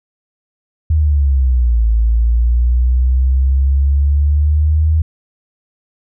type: exponential two-way sweep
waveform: sine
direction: down then up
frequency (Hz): 79.5 to 55 to 79.5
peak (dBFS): -9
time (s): 0.9-5.02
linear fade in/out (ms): 5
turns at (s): 1.88
effects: none